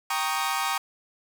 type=chord; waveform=sawtooth; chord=Eb dominant seventh; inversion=first; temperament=equal; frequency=784 / 932.3 / 1108.7 / 1244.5 Hz; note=G5 / Bb5 / Db6 / Eb6; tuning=0 / 0 / 0 / 0 cents; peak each=-27 dBFS; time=0.1-0.78 s; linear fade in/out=5 ms; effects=none